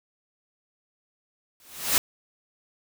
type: noise with exponential growth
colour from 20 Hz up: white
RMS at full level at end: -18 dBFS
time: 1.6-1.98 s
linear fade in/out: 1 ms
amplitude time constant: 81 ms
effects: none